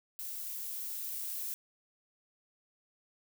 violet noise with level ramp, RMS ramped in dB -41 to -38 dBFS, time 0.19-1.54 s, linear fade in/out 0 ms, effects none

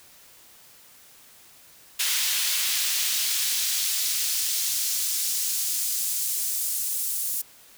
pink noise with high-pass filter sweep, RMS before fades -26 dBFS, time 1.99-7.42 s, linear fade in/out 10 ms, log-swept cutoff 2700 to 9400 Hz, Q 0.88, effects white hiss -52 dBFS RMS until 7.77 s

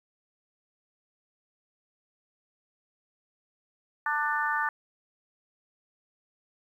harmonic tone, 296.7 Hz, D4, 18 cents sharp, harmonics 3 / 4 / 5 / 6, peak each -31 / -31 / -31 / -31 dBFS, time 4.06-4.69 s, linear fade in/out 2 ms, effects 10-bit

